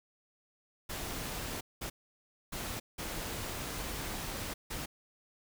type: noise bursts at uneven times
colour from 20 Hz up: pink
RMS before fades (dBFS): -39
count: 5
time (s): 0.89-1.61 / 1.81-1.9 / 2.52-2.8 / 2.98-4.54 / 4.7-4.86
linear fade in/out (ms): 10
effects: none